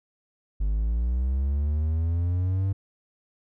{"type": "linear sweep", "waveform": "triangle", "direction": "up", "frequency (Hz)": [49, 98.1], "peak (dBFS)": -20, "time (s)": [0.6, 2.73], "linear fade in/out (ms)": 10, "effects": []}